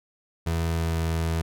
30% pulse tone with pitch glide, 82.8 to 81.85 Hz, E2 to E2, +8 to -12 cents, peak -21 dBFS, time 0.46-1.42 s, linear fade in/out 10 ms, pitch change -20 cents, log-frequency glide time 0.69-1.05 s, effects none

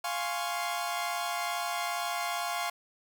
sawtooth chord, Db major seventh, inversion first, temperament equal, 698.5 / 830.6 / 1046.5 / 1108.7 Hz, F5 / Ab5 / C6 / Db6, 0 / 0 / 0 / 0 cents, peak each -30 / -34 / -35 / -34 dBFS, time 0.04-2.7 s, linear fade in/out 5 ms, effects none

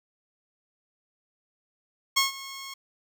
10% pulse tone with ADSR envelope, 1088 Hz, C#6, 33 cents flat, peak -10 dBFS, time 2.16-2.74 s, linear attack 14 ms, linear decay 140 ms, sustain -19 dB, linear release 6 ms, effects none

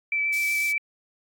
sine tone with vibrato, 2315 Hz, D7, 25 cents flat, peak -22 dBFS, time 0.12-0.78 s, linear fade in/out 2 ms, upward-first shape sine, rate 8 Hz, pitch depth 13 cents each way
pink high-pass noise, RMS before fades -36 dBFS, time 0.32-0.73 s, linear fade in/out 20 ms, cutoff 4700 Hz, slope 24 dB/octave
effects AAC 64 kbps

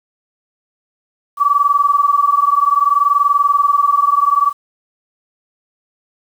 sine tone pair together, 1138.4 / 1159 Hz, C#6 / D6, +46 / -23 cents, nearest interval unison, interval 31 cents, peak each -13 dBFS, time 1.37-4.53 s, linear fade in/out 50 ms, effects 7-bit

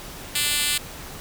5% pulse tone with high-pass filter, 293.7 Hz, D4, in tune, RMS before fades -23 dBFS, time 0.35-0.78 s, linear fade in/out 5 ms, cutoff 3700 Hz, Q 0.68, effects pink hiss -38 dBFS RMS until 1.2 s

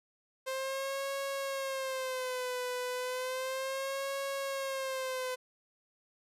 sawtooth tone with vibrato, 523.3 Hz, C5, in tune, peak -30 dBFS, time 0.46-5.36 s, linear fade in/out 20 ms, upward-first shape sine, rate 0.33 Hz, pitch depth 86 cents each way, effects resampled to 32000 Hz

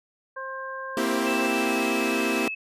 harmonic tone, 530 Hz, C5, 22 cents sharp, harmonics 1 / 2 / 3, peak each -37 / -35 / -36 dBFS, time 0.36-1.47 s, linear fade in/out 10 ms
sawtooth chord, C dominant seventh, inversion third, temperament equal, 233.1 / 261.6 / 329.6 / 392 Hz, Bb3 / C4 / E4 / G4, 0 / 0 / 0 / 0 cents, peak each -25 dBFS, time 0.97-2.48 s, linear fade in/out 2 ms
sine tone with pitch glide, 2637 to 2598 Hz, E7 to E7, 0 to -26 cents, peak -29 dBFS, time 1.26-2.55 s, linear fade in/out 10 ms, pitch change -26 cents, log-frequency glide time 1.6-1.7 s
effects resampled to 32000 Hz

